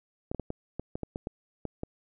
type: clicks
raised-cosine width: 2 ms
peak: -20 dBFS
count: 11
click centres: 0.315 / 0.347 / 0.397 / 0.504 / 0.796 / 0.955 / 1.033 / 1.159 / 1.271 / 1.653 / 1.834 s
effects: none